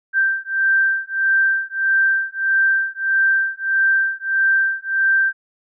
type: beating tone pair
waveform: sine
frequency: 1568 / 1569.6 Hz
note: G6 / G6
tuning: 0 / +2 cents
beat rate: 1.6 Hz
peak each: -18 dBFS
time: 0.13-5.33 s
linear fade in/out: 50 ms
effects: none